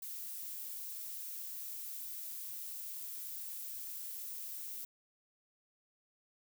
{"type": "noise", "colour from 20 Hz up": "violet", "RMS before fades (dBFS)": -44, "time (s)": [0.02, 4.85], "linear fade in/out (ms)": 5, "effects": []}